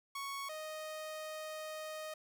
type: tone pair in turn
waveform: sawtooth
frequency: 1108.7 / 622.2 Hz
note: C#6 / D#5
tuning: 0 / 0 cents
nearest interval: minor seventh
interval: 1000 cents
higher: first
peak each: -36 / -38 dBFS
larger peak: first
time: 0.15-0.49 / 0.49-2.14 s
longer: second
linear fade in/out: 5 ms
effects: none